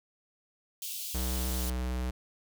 white high-pass noise, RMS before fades -38 dBFS, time 0.82-1.7 s, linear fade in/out 2 ms, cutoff 2700 Hz, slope 48 dB/octave
square tone with pitch glide, 63.7 to 62.53 Hz, C2 to B1, -46 to +22 cents, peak -31 dBFS, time 1.14-2.11 s, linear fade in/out 10 ms, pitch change -32 cents, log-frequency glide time 1.56-1.65 s
effects none

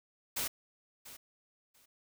white noise with echo, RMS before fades -35 dBFS, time 0.36-0.48 s, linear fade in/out 10 ms, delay 690 ms, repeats 2, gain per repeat -15 dB, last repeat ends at 1.86 s, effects none

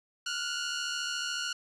15% pulse tone pair together, 1400 / 1473.9 Hz, F6 / F#6, +4 / -7 cents, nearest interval minor second, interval 89 cents, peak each -28 dBFS, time 0.26-1.53 s, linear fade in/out 5 ms, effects resampled to 24000 Hz + 10-bit

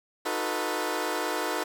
15% pulse chord, B dominant seventh, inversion first, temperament equal with one note detuned, 311.1 / 361.3 / 440 / 493.9 Hz, D#4 / F#4 / A4 / B4, 0 / -41 / 0 / 0 cents, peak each -27 dBFS, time 0.25-1.64 s, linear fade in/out 10 ms, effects none

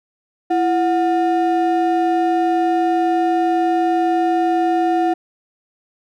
triangle ring-modulated tone, 534 Hz, C5, 35 cents sharp, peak -9 dBFS, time 0.5-5.14 s, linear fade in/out 10 ms, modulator 199 Hz, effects none

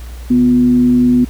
sine tone with frequency modulation, 246.9 Hz, B3, in tune, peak -7 dBFS, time 0.3-1.25 s, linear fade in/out 10 ms, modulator 111 Hz, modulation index 0.26, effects added 60 Hz sine -26 dBFS peak until 1.29 s + pink hiss -40 dBFS RMS until 1.29 s

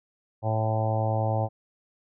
harmonic tone with a mistuned harmonic, 110 Hz, A2, in tune, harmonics 1 / 2 / 3 / 4 / 5 / 6 / 7 / 8 / 9, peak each -25 / -38 / -38 / -41 / -31 / -33 / -31 / -36 / -45 dBFS, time 0.42-1.49 s, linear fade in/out 50 ms, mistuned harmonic 9, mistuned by +24 cents, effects none

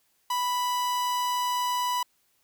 45% pulse tone, 987.8 Hz, B5, in tune, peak -25 dBFS, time 0.3-2.03 s, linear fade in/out 5 ms, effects white hiss -69 dBFS RMS until 2.43 s

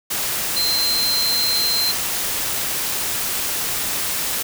sine tone in noise, 4122 Hz, C8, 27 cents flat, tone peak -18 dBFS, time 0.56-1.92 s, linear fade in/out 10 ms, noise white, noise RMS -23 dBFS, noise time 0.1-4.43 s, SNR +2 dB, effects none

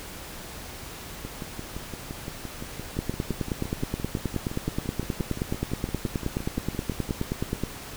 two click trains, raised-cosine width 3 ms, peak -21 / -13 dBFS, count 35 / 45, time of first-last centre 1.25-7.092 / 2.99-7.636 s, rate 5.82 / 9.47 Hz, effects pink hiss -40 dBFS RMS until 7.96 s

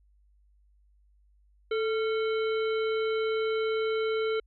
harmonic tone with a mistuned harmonic, 440 Hz, A4, in tune, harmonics 1 / 3 / 5 / 7 / 9, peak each -26 / -36 / -40 / -43 / -45 dBFS, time 1.71-4.4 s, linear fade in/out 5 ms, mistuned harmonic 3, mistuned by +74 cents, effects added 50 Hz sine -60 dBFS peak until 4.46 s

